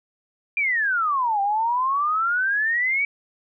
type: exponential two-way sweep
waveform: sine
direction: down then up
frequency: 2417 to 784 to 2295 Hz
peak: -19 dBFS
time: 0.57-3.05 s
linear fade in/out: 2 ms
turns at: 1.41 s
effects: none